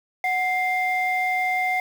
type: tone pair together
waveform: sine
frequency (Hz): 740 / 2098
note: F#5 / C7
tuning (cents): 0 / +4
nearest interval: octave + tritone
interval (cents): 1804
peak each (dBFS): -22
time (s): 0.24-1.8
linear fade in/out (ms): 2
effects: tanh soft clip ceiling -15 dBFS + 7-bit